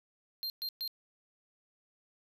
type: tone bursts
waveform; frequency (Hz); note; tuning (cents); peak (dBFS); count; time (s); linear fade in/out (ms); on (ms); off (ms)
square; 4186; C8; 0; -35; 3; 0.43-0.877; 0; 69; 120
effects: none